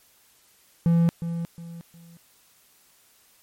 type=tone with echo; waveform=triangle; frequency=168.4 Hz; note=E3; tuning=37 cents sharp; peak=-14 dBFS; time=0.86-1.09 s; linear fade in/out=0 ms; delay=360 ms; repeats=3; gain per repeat=-10 dB; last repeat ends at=2.17 s; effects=white hiss -59 dBFS RMS until 3.42 s + MP3 64 kbps